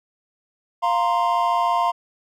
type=chord; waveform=triangle; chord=F suspended fourth; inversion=none; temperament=equal; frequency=698.5 / 932.3 / 1046.5 Hz; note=F5 / Bb5 / C6; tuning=0 / 0 / 0 cents; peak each=-20 dBFS; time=0.82-1.92 s; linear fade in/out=20 ms; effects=none

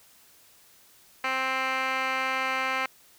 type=tone with band-pass filter; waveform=15% pulse; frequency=262.4 Hz; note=C4; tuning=5 cents sharp; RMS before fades=-28 dBFS; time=1.24-2.86 s; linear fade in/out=2 ms; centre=1800 Hz; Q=5.7; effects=white hiss -57 dBFS RMS until 3.18 s

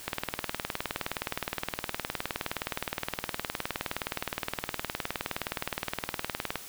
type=click train; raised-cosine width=0.3 ms; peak=-13 dBFS; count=126; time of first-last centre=0.08-6.557 s; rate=19.3 Hz; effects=white hiss -45 dBFS RMS until 6.68 s

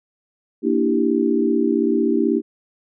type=chord; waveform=sine; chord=E half-diminished seventh; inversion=second; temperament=equal; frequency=233.1 / 293.7 / 329.6 / 392 Hz; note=Bb3 / D4 / E4 / G4; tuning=0 / 0 / 0 / 0 cents; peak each=-21 dBFS; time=0.62-2.42 s; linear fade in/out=50 ms; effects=none

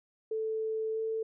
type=tone with pitch glide; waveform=sine; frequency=440 to 444.1 Hz; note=A4 to A4; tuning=0 to +16 cents; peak=-30 dBFS; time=0.31-1.23 s; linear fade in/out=5 ms; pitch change=+16 cents; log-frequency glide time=0.92-1 s; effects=none

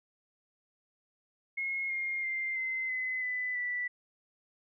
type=tone with pitch steps; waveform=sine; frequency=2162 / 2129 / 2096 / 2063 / 2031 / 1999.8 / 1968.9 Hz; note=C#7 / C7 / C7 / C7 / B6 / B6 / B6; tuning=-44 / +30 / +2 / -25 / +48 / +21 / -6 cents; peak=-31 dBFS; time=1.57-3.88 s; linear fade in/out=10 ms; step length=330 ms; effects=none

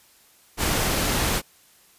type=noise; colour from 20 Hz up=pink; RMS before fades=-23 dBFS; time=0.57-1.42 s; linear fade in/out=50 ms; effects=white hiss -56 dBFS RMS until 1.98 s + resampled to 32000 Hz

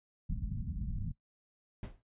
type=low-pass noise; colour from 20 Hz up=pink; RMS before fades=-37 dBFS; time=0.29-1.12 s; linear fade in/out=10 ms; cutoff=210 Hz; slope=48 dB/octave
type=noise with exponential decay; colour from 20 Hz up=brown; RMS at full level=-36 dBFS; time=1.83-2.02 s; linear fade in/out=2 ms; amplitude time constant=40 ms
effects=noise-tail reverb RT60 0.1 s tail -17 dB re dry + resampled to 8000 Hz

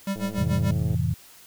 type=tone with tremolo; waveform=square; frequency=196.4 Hz; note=G3; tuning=4 cents sharp; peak=-24 dBFS; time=0.07-0.71 s; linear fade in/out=2 ms; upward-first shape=sine; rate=6.9 Hz; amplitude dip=95%
type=click train; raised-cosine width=2 ms; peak=-25 dBFS; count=85; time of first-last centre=0.16-0.945 s; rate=107 Hz
type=chord; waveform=sine; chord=F major seventh; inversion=none; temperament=equal; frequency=87.31 / 110 / 130.81 / 164.81 Hz; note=F2 / A2 / C3 / E3; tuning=0 / 0 / 0 / 0 cents; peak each=-27 dBFS; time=0.38-1.14 s; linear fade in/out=5 ms
effects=white hiss -50 dBFS RMS until 1.46 s

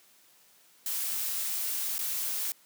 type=noise with dropouts; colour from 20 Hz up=blue; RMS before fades=-32 dBFS; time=0.86-2.52 s; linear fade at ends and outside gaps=2 ms; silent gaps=1.982-1.99 s; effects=white hiss -61 dBFS RMS until 2.65 s + high-pass 150 Hz 12 dB/octave

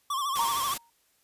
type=tone with vibrato; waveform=square; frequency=1108.7 Hz; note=C#6; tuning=in tune; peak=-28 dBFS; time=0.1-0.74 s; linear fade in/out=5 ms; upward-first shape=sine; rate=13 Hz; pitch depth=95 cents each way
type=noise; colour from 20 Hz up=white; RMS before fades=-34 dBFS; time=0.35-0.78 s; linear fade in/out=10 ms
type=tone with exponential decay; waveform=sine; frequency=932.3 Hz; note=A#5; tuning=in tune; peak=-23 dBFS; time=0.39-0.9 s; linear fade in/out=2 ms; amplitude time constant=110 ms
effects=white hiss -68 dBFS RMS until 1.23 s + resampled to 32000 Hz

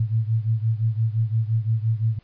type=beating tone pair; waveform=sine; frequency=110 / 115.8 Hz; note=A2 / A#2; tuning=0 / -11 cents; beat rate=5.8 Hz; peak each=-21 / -24 dBFS; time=0-2.19 s; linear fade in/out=5 ms; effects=pink hiss -61 dBFS RMS until 2.23 s + resampled to 11025 Hz

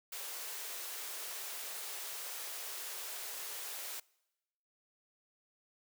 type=high-pass noise; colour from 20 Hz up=white; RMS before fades=-43 dBFS; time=0.12-4 s; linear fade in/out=5 ms; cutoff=370 Hz; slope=48 dB/octave; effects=noise-tail reverb RT60 1.0 s tail -25 dB re dry

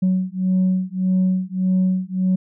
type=beating tone pair; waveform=sine; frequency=185 / 186.7 Hz; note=F#3 / F#3; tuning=0 / +16 cents; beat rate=1.7 Hz; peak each=-18 dBFS; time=0.02-2.36 s; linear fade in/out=10 ms; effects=tanh soft clip ceiling -12 dBFS

